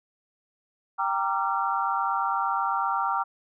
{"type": "chord", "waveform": "sine", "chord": "G minor seventh", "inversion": "none", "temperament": "equal with one note detuned", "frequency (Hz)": [784, 932.3, 1174.7, 1367.4], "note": ["G5", "Bb5", "D6", "F6"], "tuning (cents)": [0, 0, 0, -37], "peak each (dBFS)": -29, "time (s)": [0.98, 3.24], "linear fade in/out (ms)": 20, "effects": []}